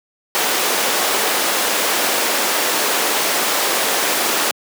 pink high-pass noise, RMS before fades -18 dBFS, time 0.35-4.51 s, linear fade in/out 0 ms, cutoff 410 Hz, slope 12 dB/octave, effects high-pass 200 Hz 12 dB/octave

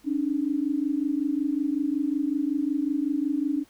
sine tone pair together, 277.2 / 302.6 Hz, C#4 / D#4, 0 / -48 cents, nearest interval major second, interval 152 cents, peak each -26 dBFS, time 0.04-3.65 s, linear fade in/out 50 ms, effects pink hiss -59 dBFS RMS until 3.69 s

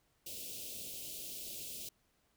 white band-stop noise, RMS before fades -45 dBFS, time 0.26-1.89 s, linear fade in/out 5 ms, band 640 to 2600 Hz, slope 48 dB/octave, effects pink hiss -75 dBFS RMS until 2.36 s

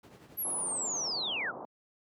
brown noise with tremolo, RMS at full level -43 dBFS, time 0.03-1.08 s, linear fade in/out 5 ms, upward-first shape triangle, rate 11 Hz, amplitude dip 60%
sine linear sweep, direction down, 11840 to 1227 Hz, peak -31 dBFS, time 0.37-1.52 s, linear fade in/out 20 ms
white low-pass noise, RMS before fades -43 dBFS, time 0.45-1.65 s, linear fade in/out 0 ms, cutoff 1100 Hz, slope 48 dB/octave
effects high-pass 200 Hz 12 dB/octave

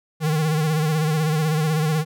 square tone with vibrato, 155.56 Hz, D#3, in tune, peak -19 dBFS, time 0.2-2.05 s, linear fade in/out 50 ms, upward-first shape sine, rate 16 Hz, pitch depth 63 cents each way, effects none

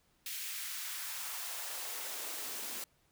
white noise with high-pass filter sweep, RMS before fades -41 dBFS, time 0.26-2.84 s, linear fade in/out 2 ms, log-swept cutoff 2500 to 220 Hz, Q 1.2, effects pink hiss -72 dBFS RMS until 3.11 s

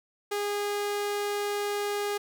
sawtooth tone, 410 Hz, G#4, 22 cents flat, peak -24 dBFS, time 0.31-2.18 s, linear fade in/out 10 ms, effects none

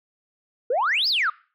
sine exponential two-way sweep, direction up then down, 450.2 to 5274 to 1168 Hz, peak -18 dBFS, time 0.7-1.3 s, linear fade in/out 5 ms, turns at 1.08 s, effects noise-tail reverb RT60 0.4 s tail -23 dB re dry + tanh soft clip ceiling -15 dBFS

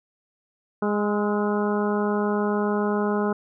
harmonic tone with a mistuned harmonic, 207 Hz, G#3, 5 cents flat, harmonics 1 / 2 / 3 / 4 / 5 / 6 / 7, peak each -24 / -25 / -32 / -32 / -33 / -34 / -36 dBFS, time 0.82-3.33 s, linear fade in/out 5 ms, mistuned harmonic 6, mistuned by +41 cents, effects none

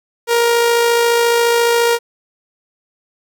sawtooth tone with amplitude modulation, 470 Hz, A#4, 14 cents sharp, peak -6 dBFS, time 0.27-1.99 s, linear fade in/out 50 ms, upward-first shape sine, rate 54.4 Hz, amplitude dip 30%, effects none

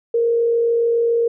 sine tone with frequency modulation, 466.2 Hz, A#4, in tune, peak -14 dBFS, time 0.14-1.28 s, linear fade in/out 5 ms, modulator 47.1 Hz, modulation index 0.25, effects none

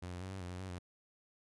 sawtooth tone with pitch steps, 89.9 / 88.8 / 94.2 / 96 / 88.9 / 90.4 / 94.5 / 89.1 Hz, F#2 / F2 / F#2 / G2 / F2 / F#2 / F#2 / F2, -49 / +29 / +32 / -36 / +31 / -40 / +37 / +35 cents, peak -38 dBFS, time 0.02-0.788 s, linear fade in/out 10 ms, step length 96 ms, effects resampled to 24000 Hz

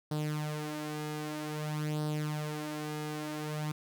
sawtooth tone with flanger, 151.7 Hz, D#3, 44 cents flat, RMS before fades -36 dBFS, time 0.11-3.72 s, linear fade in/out 5 ms, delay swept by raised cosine 0.21 to 4.21 ms, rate 0.52 Hz, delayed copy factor +0.65, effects none

